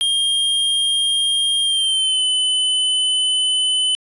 square tone with pitch glide, 3218 to 3020 Hz, G7 to F#7, +45 to +35 cents, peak -16 dBFS, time 0.01-3.95 s, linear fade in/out 0 ms, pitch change -110 cents, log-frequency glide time 1.62-2.24 s, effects resampled to 24000 Hz

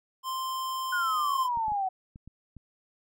square tone, 1045 Hz, C6, 2 cents flat, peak -31 dBFS, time 0.23-1.49 s, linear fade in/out 50 ms
sine exponential sweep, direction down, 1480 to 741 Hz, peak -26 dBFS, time 0.92-1.89 s, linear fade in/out 10 ms
clicks, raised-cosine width 5 ms, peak -34 dBFS, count 6, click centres 1.573 / 1.682 / 1.72 / 2.159 / 2.276 / 2.567 s
effects none

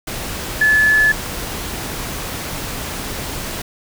sine tone in noise, 1724 Hz, A6, 36 cents flat, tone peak -10 dBFS, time 0.61-1.12 s, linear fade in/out 5 ms, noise pink, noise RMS -26 dBFS, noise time 0.07-3.62 s, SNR +13 dB, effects none

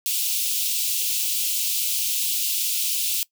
white high-pass noise, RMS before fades -24 dBFS, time 0.06-3.23 s, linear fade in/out 0 ms, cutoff 2600 Hz, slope 48 dB/octave, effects noise-tail reverb RT60 0.1 s tail -21 dB re dry

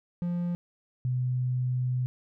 triangle / sine tone pair in turn, 174.61 / 126.11 Hz, F3 / B2, 0 / +37 cents, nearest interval tritone, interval 563 cents, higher first, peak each -25 dBFS, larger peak neither, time 0.22-0.55 / 1.05-2.06 s, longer second, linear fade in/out 0 ms, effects none

